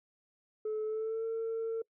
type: tone with pitch glide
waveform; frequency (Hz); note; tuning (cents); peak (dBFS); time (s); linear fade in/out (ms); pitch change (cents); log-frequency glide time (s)
sine; 431.7 to 451.9; A4 to A4; -33 to +46; -30; 0.65-1.82; 5; +79; 0.85-1.24
effects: noise-tail reverb RT60 0.1 s tail -25 dB re dry + tanh soft clip ceiling -30 dBFS